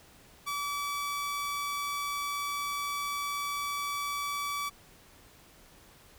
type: tone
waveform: sawtooth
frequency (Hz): 1149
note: D6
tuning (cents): -38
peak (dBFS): -28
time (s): 0.46-4.7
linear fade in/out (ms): 20
effects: pink hiss -57 dBFS RMS until 6.18 s